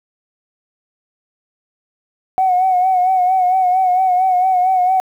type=tone with vibrato; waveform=sine; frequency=740 Hz; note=F#5; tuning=in tune; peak=-10 dBFS; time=2.38-5 s; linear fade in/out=0 ms; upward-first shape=sine; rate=4.4 Hz; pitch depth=51 cents each way; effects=tanh soft clip ceiling -6 dBFS + 8-bit